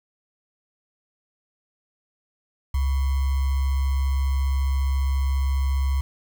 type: tone with sample-and-hold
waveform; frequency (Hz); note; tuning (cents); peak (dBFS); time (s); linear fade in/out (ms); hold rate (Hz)
sine; 67.7; C#2; -40; -19; 2.74-6.01; 5; 1050
effects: none